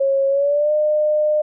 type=tone with pitch glide; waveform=sine; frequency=546 to 605.8 Hz; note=C#5 to D#5; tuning=-26 to -46 cents; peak=-14 dBFS; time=0-1.42 s; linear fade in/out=10 ms; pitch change=+180 cents; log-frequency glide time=0.28-0.72 s; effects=none

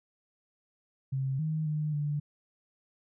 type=tone with pitch steps; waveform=sine; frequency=134 / 156.6 / 152.1 / 147.1 Hz; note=C3 / D#3 / D#3 / D3; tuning=+42 / +11 / -39 / +3 cents; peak=-28 dBFS; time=1.12-2.2 s; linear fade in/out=10 ms; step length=270 ms; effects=none

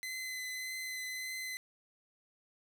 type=tone with vibrato; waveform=sawtooth; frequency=2035 Hz; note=C7; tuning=49 cents flat; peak=-35 dBFS; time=0.03-1.57 s; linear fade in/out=0 ms; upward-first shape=triangle; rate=1.7 Hz; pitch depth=14 cents each way; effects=none

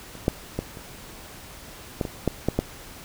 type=clicks; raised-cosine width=2 ms; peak=-28 / -6 / -12 / -25 / -10 / -16 / -7 / -7 / -7 dBFS; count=9; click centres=0.153 / 0.281 / 0.59 / 0.772 / 2.012 / 2.052 / 2.277 / 2.486 / 2.59 s; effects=pink hiss -43 dBFS RMS until 3.04 s

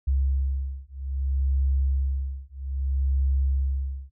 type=beating tone pair; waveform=sine; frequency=67.2 / 67.82 Hz; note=C2 / C#2; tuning=+47 / -37 cents; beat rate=0.62 Hz; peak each=-25 dBFS; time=0.07-4.11 s; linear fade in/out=10 ms; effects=none

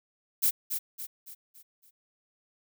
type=noise with echo; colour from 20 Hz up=violet; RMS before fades=-24 dBFS; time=0.42-0.51 s; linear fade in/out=20 ms; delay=280 ms; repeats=5; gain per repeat=-7 dB; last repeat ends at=1.91 s; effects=none

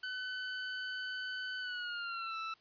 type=tone with pitch glide; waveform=sawtooth; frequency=1509 to 1321.3 Hz; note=F#6 to E6; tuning=+34 to +4 cents; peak=-34 dBFS; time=0.03-2.54 s; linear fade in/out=5 ms; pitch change=-230 cents; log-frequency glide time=1.59-2.37 s; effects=white hiss -66 dBFS RMS until 2.6 s + resampled to 11025 Hz

